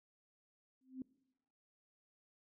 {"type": "tone with exponential growth", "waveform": "sine", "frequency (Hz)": 260, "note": "C4", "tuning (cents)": -11, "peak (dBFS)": -38, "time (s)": [0.81, 1.02], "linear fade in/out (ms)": 2, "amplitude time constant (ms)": 45, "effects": ["noise-tail reverb RT60 0.9 s tail -22 dB re dry"]}